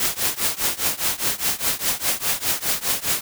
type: noise with tremolo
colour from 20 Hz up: white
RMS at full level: -19 dBFS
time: 0-3.21 s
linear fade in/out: 2 ms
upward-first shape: triangle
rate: 4.9 Hz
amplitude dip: 95%
effects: none